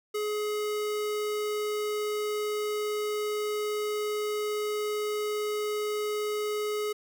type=tone; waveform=square; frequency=421.2 Hz; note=G#4; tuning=24 cents sharp; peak=-29 dBFS; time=0.14-6.93 s; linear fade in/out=10 ms; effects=none